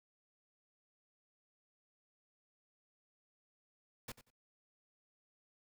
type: noise with echo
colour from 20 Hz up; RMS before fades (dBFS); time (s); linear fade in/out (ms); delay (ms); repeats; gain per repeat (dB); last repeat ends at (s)
pink; -45; 4.08-4.12; 5; 92; 2; -14; 4.304
effects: noise-tail reverb RT60 0.2 s tail -26 dB re dry

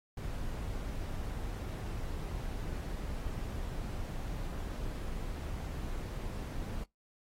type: noise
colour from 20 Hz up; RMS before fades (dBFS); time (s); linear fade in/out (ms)
brown; -38; 0.17-6.84; 5
effects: noise-tail reverb RT60 0.2 s tail -25 dB re dry + AAC 48 kbps

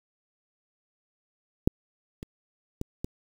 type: clicks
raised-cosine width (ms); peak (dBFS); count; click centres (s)
3; -6 / -25 / -18 / -18; 4; 1.675 / 2.229 / 2.814 / 3.045
effects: 7-bit

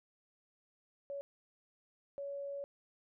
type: tone bursts at uneven times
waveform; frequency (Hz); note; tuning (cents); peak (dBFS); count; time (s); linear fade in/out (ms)
sine; 562; C#5; +24; -39; 2; 1.1-1.21 / 2.18-2.64; 0
effects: none

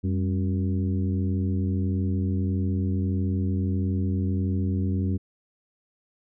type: harmonic tone with a mistuned harmonic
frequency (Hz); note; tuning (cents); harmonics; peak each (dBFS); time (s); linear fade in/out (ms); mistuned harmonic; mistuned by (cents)
92.6; F#2; +2; 1 / 2 / 3 / 4 / 5; -24 / -28 / -32 / -38 / -45; 0.03-5.18; 20; 2; +100
effects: none

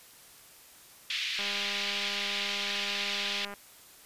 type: band-pass noise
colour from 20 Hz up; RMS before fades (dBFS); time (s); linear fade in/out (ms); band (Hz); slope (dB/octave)
white; -33; 1.1-3.45; 2; 2100 to 3900; 24
type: click train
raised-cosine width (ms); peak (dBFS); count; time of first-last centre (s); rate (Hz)
0.5; -27; 435; 1.39-3.539; 202
effects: white hiss -54 dBFS RMS until 4.05 s + resampled to 32000 Hz

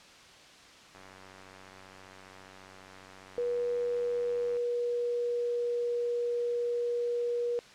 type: click train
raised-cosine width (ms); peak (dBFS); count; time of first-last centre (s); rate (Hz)
0.5; -36; 344; 0.95-4.568; 94.8
type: tone with pitch glide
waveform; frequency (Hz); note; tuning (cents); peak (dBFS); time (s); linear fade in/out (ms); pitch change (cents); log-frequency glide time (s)
sine; 483.1 to 478.9; B4 to A#4; -38 to +47; -28; 3.38-7.59; 0; -15; 3.76-5.94
effects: white hiss -53 dBFS RMS until 7.74 s + low-pass 5000 Hz 12 dB/octave

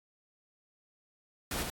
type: noise with echo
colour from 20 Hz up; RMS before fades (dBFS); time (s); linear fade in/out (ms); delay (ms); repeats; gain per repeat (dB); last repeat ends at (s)
pink; -35; 1.51-1.63; 2; 70; 1; -3; 1.7
effects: AAC 64 kbps

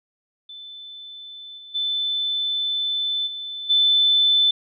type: tone with level steps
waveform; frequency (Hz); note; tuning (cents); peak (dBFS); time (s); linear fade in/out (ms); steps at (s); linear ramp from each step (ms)
sine; 3520; A7; 0; -36 / -39 / -21 / -29 / -14; 0.49-4.51; 5; 1.57 / 1.74 / 3.26 / 3.69; 20
effects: none

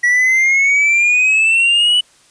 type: exponential sweep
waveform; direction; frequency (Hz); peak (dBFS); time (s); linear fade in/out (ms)
triangle; up; 1930 to 2978; -8; 0.03-2.01; 10
effects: white hiss -50 dBFS RMS until 2.3 s + resampled to 22050 Hz

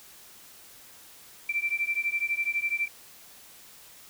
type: beating tone pair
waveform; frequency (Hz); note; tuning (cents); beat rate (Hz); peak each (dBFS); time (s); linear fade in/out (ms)
sine; 2339 / 2351; D7 / D7; -8 / +1; 12; -29; 1.49-2.88; 5
effects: white hiss -51 dBFS RMS until 4.09 s

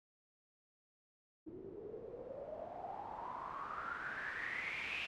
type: noise with low-pass filter sweep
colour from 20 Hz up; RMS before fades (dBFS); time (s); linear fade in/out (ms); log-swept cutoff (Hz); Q
white; -45; 1.46-5.07; 20; 330 to 2700; 8.7
effects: none

